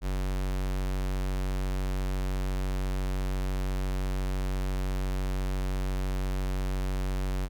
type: tone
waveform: square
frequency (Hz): 47.06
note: F#1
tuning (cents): +30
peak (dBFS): -28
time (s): 0.01-7.49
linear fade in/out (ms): 50
effects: none